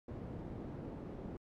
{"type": "low-pass noise", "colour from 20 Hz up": "white", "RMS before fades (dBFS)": -45, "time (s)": [0.08, 1.37], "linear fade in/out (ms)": 5, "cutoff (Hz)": 320, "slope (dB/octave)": 12, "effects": ["MP3 96 kbps"]}